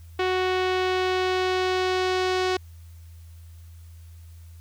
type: tone with low-pass filter sweep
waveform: sawtooth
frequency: 370 Hz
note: F#4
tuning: in tune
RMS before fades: -24 dBFS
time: 0.19-2.57 s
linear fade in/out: 5 ms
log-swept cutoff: 3200 to 4800 Hz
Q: 1.3
effects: added 83 Hz sine -42 dBFS peak until 4.6 s + white hiss -60 dBFS RMS until 4.6 s